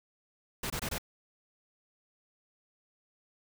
pink noise bursts, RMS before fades -35 dBFS, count 4, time 0.63-0.983 s, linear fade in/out 5 ms, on 71 ms, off 23 ms, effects none

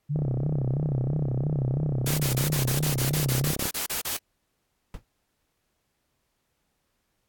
sine tone with vibrato, 139.1 Hz, C#3, 6 cents sharp, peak -24 dBFS, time 0.09-3.53 s, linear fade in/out 20 ms, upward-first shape sine, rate 3 Hz, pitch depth 160 cents each way
click train, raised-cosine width 2 ms, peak -18 dBFS, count 116, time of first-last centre 0.16-3.655 s, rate 32.9 Hz
white noise bursts, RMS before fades -30 dBFS, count 14, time 2.06-4.169 s, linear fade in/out 5 ms, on 120 ms, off 33 ms
brown noise with exponential decay, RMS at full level -30 dBFS, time 4.94-5.04 s, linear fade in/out 2 ms, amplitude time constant 20 ms
effects pink hiss -75 dBFS RMS until 7.28 s + AAC 64 kbps

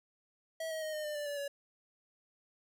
square tone with pitch steps, 647 / 634.8 / 622.8 / 611 / 599.5 / 588.2 / 577.1 / 566.2 Hz, E5 / D#5 / D#5 / D#5 / D5 / D5 / D5 / C#5, -32 / +35 / +2 / -32 / +36 / +3 / -30 / +37 cents, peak -37 dBFS, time 0.6-1.48 s, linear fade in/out 5 ms, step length 110 ms, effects none

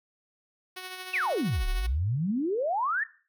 5% pulse tone with tremolo, 370 Hz, F#4, in tune, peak -25 dBFS, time 0.76-1.87 s, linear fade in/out 10 ms, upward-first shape sine, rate 13 Hz, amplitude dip 40%
sine exponential two-way sweep, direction down then up, 2825 to 32.6 to 1878 Hz, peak -25 dBFS, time 1.13-3.04 s, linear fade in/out 10 ms, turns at 1.68 s
effects noise-tail reverb RT60 0.4 s tail -17 dB re dry

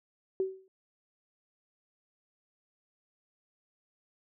sine tone with exponential decay, 380.2 Hz, F#4, 47 cents sharp, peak -24 dBFS, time 0.4-0.68 s, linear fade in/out 1 ms, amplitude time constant 59 ms, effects none

